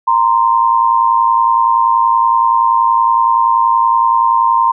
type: tone pair together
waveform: sine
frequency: 930 / 1040.6 Hz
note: A#5 / C6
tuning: -4 / -10 cents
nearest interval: major second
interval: 194 cents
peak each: -11 dBFS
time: 0.07-4.72 s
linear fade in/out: 10 ms
effects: none